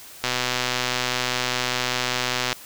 click train, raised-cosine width 0.2 ms, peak -5 dBFS, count 287, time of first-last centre 0.24-2.528 s, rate 125 Hz, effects white hiss -43 dBFS RMS until 2.65 s

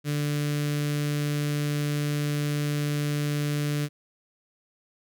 sawtooth tone with notch filter, 146.9 Hz, D3, 1 cent sharp, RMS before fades -27 dBFS, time 0.04-3.89 s, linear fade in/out 50 ms, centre 850 Hz, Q 0.78, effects none

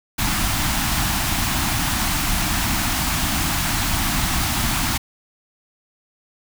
pink band-stop noise, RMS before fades -21 dBFS, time 0.18-4.98 s, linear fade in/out 10 ms, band 320 to 690 Hz, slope 48 dB/octave, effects none

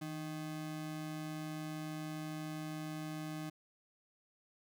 square ring-modulated tone, 233.1 Hz, A#3, in tune, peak -38 dBFS, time 0.01-3.5 s, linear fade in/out 10 ms, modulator 73.5 Hz, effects none

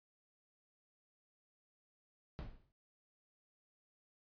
brown noise with exponential decay, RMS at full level -40 dBFS, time 2.39-2.72 s, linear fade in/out 0 ms, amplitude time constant 71 ms, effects resampled to 11025 Hz

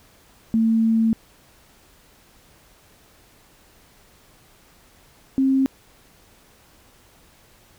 sine tone pair in turn, 224.6 / 267.1 Hz, A3 / C4, +36 / +36 cents, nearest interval minor third, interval 300 cents, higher second, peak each -15 dBFS, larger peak neither, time 0.54-1.13 / 5.38-5.66 s, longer first, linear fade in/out 0 ms, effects pink hiss -54 dBFS RMS until 7.78 s

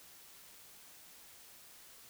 silence, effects white hiss -57 dBFS RMS until 2.09 s

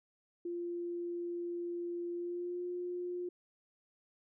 sine tone with pitch glide, 346.7 to 355.4 Hz, F4 to F4, -13 to +30 cents, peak -36 dBFS, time 0.45-3.29 s, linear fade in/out 5 ms, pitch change +43 cents, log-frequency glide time 2.12-2.64 s, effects none

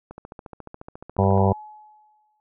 click train, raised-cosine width 1 ms, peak -24 dBFS, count 19, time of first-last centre 0.11-1.378 s, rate 14.2 Hz
harmonic tone, 97.4 Hz, G2, 11 cents flat, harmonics 1 / 2 / 4 / 5 / 6 / 7 / 8 / 9 / 10, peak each -19 / -22 / -25 / -26 / -27 / -27 / -28 / -29 / -29 dBFS, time 1.18-1.53 s, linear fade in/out 10 ms
sine tone with exponential decay, 851 Hz, G#5, 42 cents sharp, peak -28 dBFS, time 1.38-2.4 s, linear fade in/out 0 ms, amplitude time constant 220 ms
effects none

